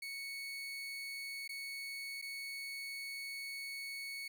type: tone with dropouts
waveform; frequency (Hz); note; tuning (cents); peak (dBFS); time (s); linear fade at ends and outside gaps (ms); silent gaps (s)
30% pulse; 2217; C#7; 0; -39; 0.02-4.28; 5; 1.478-1.491 / 2.216-2.223
effects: none